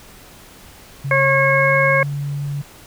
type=tone with pitch glide; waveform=sine; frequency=137.9 to 142.68 Hz; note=C#3 to D3; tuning=-9 to -50 cents; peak=-21 dBFS; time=1.04-2.62 s; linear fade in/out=10 ms; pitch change=+59 cents; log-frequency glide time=1.37-1.73 s
type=harmonic tone; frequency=544 Hz; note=C#5; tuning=33 cents flat; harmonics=1 / 2 / 3 / 4; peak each=-17 / -20 / -19 / -17 dBFS; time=1.11-2.03 s; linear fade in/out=2 ms
effects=pink hiss -43 dBFS RMS until 2.86 s